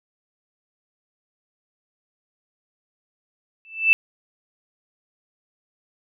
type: tone with exponential growth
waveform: sine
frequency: 2646 Hz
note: E7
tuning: 6 cents sharp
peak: -8 dBFS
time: 3.65-3.93 s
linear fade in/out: 0 ms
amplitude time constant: 60 ms
effects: none